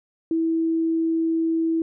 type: tone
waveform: sine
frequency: 326.7 Hz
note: E4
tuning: 15 cents flat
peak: -19 dBFS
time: 0.31-1.82 s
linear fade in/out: 2 ms
effects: none